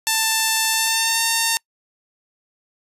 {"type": "tone with pitch glide", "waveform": "5% pulse", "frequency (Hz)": [888, 909.8], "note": ["A5", "A#5"], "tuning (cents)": [16, -42], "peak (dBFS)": -5, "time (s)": [0.07, 1.57], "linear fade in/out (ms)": 0, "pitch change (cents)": 42, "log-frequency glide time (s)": [0.69, 1.23], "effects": ["noise-tail reverb RT60 0.1 s tail -26 dB re dry", "resampled to 32000 Hz"]}